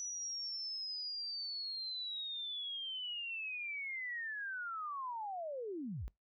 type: linear sweep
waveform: sine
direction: down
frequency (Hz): 5920 to 32.7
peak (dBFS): -39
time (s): 0-6.08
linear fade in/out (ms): 0
effects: noise-tail reverb RT60 0.2 s tail -24 dB re dry